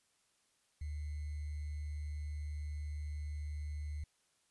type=tone with sample-and-hold; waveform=sine; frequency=74.5 Hz; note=D2; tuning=25 cents sharp; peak=-38 dBFS; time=0.81-4.04 s; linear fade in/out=5 ms; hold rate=2100 Hz; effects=white hiss -75 dBFS RMS until 4.5 s + resampled to 24000 Hz